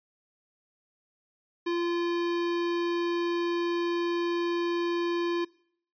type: tone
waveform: square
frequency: 344.4 Hz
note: F4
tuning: 24 cents flat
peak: -27 dBFS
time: 1.66-5.45 s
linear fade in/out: 10 ms
effects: noise-tail reverb RT60 0.6 s tail -22 dB re dry + resampled to 11025 Hz